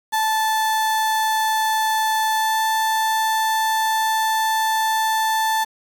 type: tone with pitch glide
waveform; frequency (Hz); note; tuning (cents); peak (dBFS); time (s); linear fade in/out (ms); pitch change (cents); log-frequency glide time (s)
35% pulse; 876 to 881.1; A5 to A5; -8 to +2; -16; 0.12-5.65; 20; +10; 2.34-2.61
effects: 7-bit